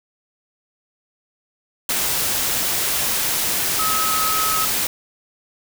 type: tone in noise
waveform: sine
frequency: 1280 Hz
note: D#6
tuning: 49 cents sharp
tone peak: -21 dBFS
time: 3.79-4.65 s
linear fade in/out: 2 ms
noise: white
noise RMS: -21 dBFS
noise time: 1.89-4.87 s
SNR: -3 dB
effects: none